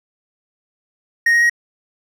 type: tone with pitch steps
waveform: triangle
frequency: 1864.7 / 1877.7 / 1890.7 Hz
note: A#6 / A#6 / A#6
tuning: 0 / +12 / +24 cents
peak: -9 dBFS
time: 1.26-1.497 s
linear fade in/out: 5 ms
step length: 79 ms
effects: none